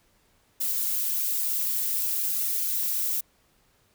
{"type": "noise with flanger", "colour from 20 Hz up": "violet", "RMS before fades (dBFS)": -27, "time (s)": [0.6, 3.21], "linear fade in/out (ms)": 10, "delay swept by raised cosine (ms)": [1.4, 7.2], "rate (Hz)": 1.1, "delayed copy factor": 0.65, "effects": ["pink hiss -65 dBFS RMS until 3.94 s"]}